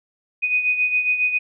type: beating tone pair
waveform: sine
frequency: 2489 / 2496.3 Hz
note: D#7 / D#7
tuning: 0 / +5 cents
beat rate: 7.3 Hz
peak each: -18 / -25 dBFS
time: 0.42-1.39 s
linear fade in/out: 20 ms
effects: none